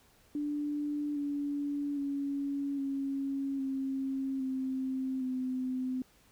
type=tone with pitch steps; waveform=sine; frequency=293.7 / 287.2 / 280.8 / 274.5 / 268.4 / 262.4 / 256.6 Hz; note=D4 / D4 / C#4 / C#4 / C4 / C4 / C4; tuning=0 / -39 / +22 / -17 / +44 / +5 / -34 cents; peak=-31 dBFS; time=0.35-6.02 s; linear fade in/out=2 ms; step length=810 ms; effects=pink hiss -64 dBFS RMS until 6.31 s

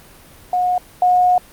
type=tone pair in turn; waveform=sine; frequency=724 / 724 Hz; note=F#5 / F#5; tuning=-38 / -38 cents; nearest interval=unison; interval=0 cents; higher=neither; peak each=-14 / -10 dBFS; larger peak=second; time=0.53-0.78 / 1.02-1.38 s; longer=second; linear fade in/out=2 ms; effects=pink hiss -44 dBFS RMS until 1.52 s + Opus 32 kbps

